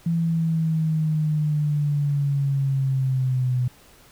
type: linear sweep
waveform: sine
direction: down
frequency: 168 to 124.5 Hz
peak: -19 dBFS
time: 0.06-3.68 s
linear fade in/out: 5 ms
effects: pink hiss -52 dBFS RMS until 4.11 s